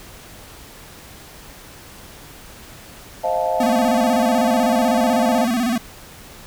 sine chord, F dominant seventh, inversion second, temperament just, 523.8 / 628.6 / 698.5 / 873.1 Hz, C5 / Eb5 / F5 / A5, +2 / +18 / 0 / -14 cents, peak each -25 / -22 / -22 / -24 dBFS, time 3.23-5.46 s, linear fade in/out 20 ms
square tone with vibrato, 237.8 Hz, A#3, 35 cents sharp, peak -18 dBFS, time 3.6-5.78 s, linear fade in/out 5 ms, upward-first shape square, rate 16 Hz, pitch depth 100 cents each way
effects pink hiss -41 dBFS RMS until 6.46 s

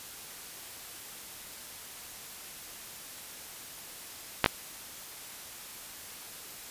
clicks, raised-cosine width 0.3 ms, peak -4 dBFS, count 2, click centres 4.443 / 4.461 s, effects white hiss -45 dBFS RMS until 6.7 s + resampled to 32000 Hz

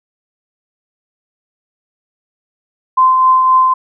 sine tone with tremolo, 1035 Hz, C6, 19 cents flat, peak -5 dBFS, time 2.97-3.74 s, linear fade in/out 10 ms, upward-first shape triangle, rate 3.8 Hz, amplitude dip 35%, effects none

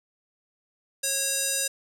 square tone with band-pass filter, 547 Hz, C#5, 23 cents flat, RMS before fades -27 dBFS, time 1.03-1.68 s, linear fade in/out 10 ms, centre 8200 Hz, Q 1.7, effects none

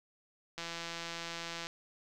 click train, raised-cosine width 0.2 ms, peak -23 dBFS, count 184, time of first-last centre 0.58-1.669 s, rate 168 Hz, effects none

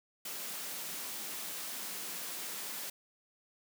white high-pass noise, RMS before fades -41 dBFS, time 0.25-2.9 s, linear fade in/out 5 ms, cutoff 150 Hz, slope 48 dB/octave, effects none

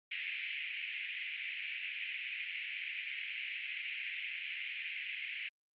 pink band-pass noise, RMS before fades -41 dBFS, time 0.11-5.49 s, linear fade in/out 5 ms, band 2100 to 2800 Hz, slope 48 dB/octave, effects Opus 48 kbps

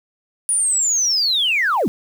sine linear sweep, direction down, 9700 to 155.56 Hz, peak -14 dBFS, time 0.49-1.88 s, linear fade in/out 0 ms, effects tanh soft clip ceiling -11 dBFS + 7-bit

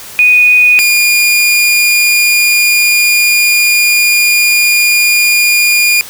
sine / sawtooth tone pair in turn, 2476 / 2425 Hz, D#7 / D#7, -9 / -45 cents, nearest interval unison, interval 36 cents, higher first, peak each -3 dBFS, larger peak neither, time 0.19-0.79 / 0.79-6.01 s, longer second, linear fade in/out 0 ms, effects white hiss -29 dBFS RMS until 6.09 s

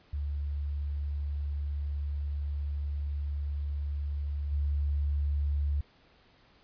sine tone with level steps, 72.2 Hz, D2, 29 cents flat, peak -30 / -26 dBFS, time 0.13-5.81 s, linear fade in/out 5 ms, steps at 4.51 s, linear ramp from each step 20 ms, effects pink hiss -62 dBFS RMS until 6.63 s + resampled to 11025 Hz

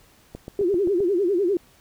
click train, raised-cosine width 2 ms, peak -21 dBFS, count 6, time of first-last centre 0.35-1.004 s, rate 7.64 Hz
sine tone with vibrato, 374.5 Hz, F#4, 21 cents sharp, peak -18 dBFS, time 0.59-1.57 s, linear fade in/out 2 ms, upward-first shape sine, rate 10 Hz, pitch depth 180 cents each way
effects pink hiss -56 dBFS RMS until 1.8 s

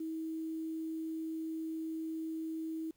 sine tone with quantisation, 320.9 Hz, E4, 46 cents flat, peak -36 dBFS, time 0-2.91 s, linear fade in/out 5 ms, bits 10, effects pink hiss -75 dBFS RMS until 2.96 s

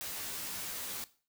white noise with comb filter, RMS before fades -40 dBFS, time 0.01-1.04 s, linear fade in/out 0 ms, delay 14 ms, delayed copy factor -0.8, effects noise-tail reverb RT60 0.4 s tail -17 dB re dry

